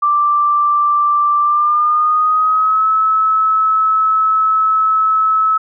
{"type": "tone with pitch glide", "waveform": "sine", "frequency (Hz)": [1176, 1297.3], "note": ["D6", "E6"], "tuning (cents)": [2, -28], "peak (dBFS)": -10, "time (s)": [0.02, 5.58], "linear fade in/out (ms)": 10, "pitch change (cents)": 170, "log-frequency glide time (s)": [1.41, 2.88], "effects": []}